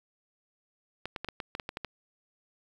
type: clicks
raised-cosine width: 0.3 ms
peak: -19 dBFS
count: 10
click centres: 1.056 / 1.162 / 1.246 / 1.287 / 1.402 / 1.551 / 1.598 / 1.691 / 1.771 / 1.847 s
effects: 8-bit